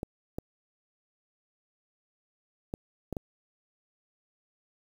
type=clicks; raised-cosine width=2 ms; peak=-20 dBFS; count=5; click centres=0.031 / 0.385 / 2.739 / 3.127 / 3.168 s; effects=8-bit